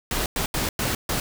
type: noise bursts at uneven times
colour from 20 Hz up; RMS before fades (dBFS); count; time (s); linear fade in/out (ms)
pink; -25; 5; 0.11-0.26 / 0.36-0.46 / 0.54-0.69 / 0.79-0.95 / 1.09-1.2; 2
effects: none